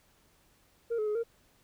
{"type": "tone with pitch steps", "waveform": "sine", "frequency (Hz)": [465.8, 427.4, 421.1, 462.6], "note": ["A#4", "G#4", "G#4", "A#4"], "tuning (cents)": [-1, 50, 24, -13], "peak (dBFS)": -26, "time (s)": [0.9, 1.236], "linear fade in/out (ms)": 20, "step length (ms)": 84, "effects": ["tanh soft clip ceiling -27 dBFS", "pink hiss -66 dBFS RMS until 1.63 s"]}